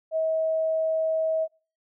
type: tone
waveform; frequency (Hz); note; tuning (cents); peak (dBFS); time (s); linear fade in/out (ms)
sine; 640; D#5; +49; -22; 0.11-1.48; 50
effects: noise-tail reverb RT60 0.4 s tail -24 dB re dry